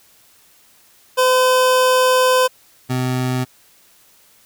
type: tone pair in turn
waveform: 25% pulse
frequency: 510 / 127.5 Hz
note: C5 / C3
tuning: -44 / -44 cents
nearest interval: 2 octaves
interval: 2400 cents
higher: first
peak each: -8 / -14 dBFS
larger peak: first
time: 1.17-2.48 / 2.89-3.45 s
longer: first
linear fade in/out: 20 ms
effects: white hiss -52 dBFS RMS until 4.45 s